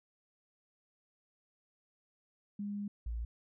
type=tone pair in turn; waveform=sine; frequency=204 / 57.25 Hz; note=G#3 / A#1; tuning=-31 / -31 cents; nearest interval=octave + minor seventh; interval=2200 cents; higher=first; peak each=-36 / -35 dBFS; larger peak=second; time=2.59-2.88 / 3.06-3.25 s; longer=first; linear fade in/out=5 ms; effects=none